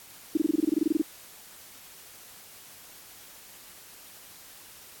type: tone bursts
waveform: sine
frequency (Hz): 311.1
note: D#4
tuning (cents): 0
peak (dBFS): -19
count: 15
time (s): 0.35-1.017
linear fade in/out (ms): 5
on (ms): 23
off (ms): 23
effects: white hiss -49 dBFS RMS until 5 s + AAC 64 kbps